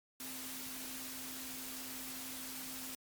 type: tone in noise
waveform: sine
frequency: 260 Hz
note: C4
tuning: 11 cents flat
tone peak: -51 dBFS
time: 0.2-2.95 s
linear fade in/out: 2 ms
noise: white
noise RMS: -45 dBFS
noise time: 0.2-2.95 s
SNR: -9 dB
effects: MP3 96 kbps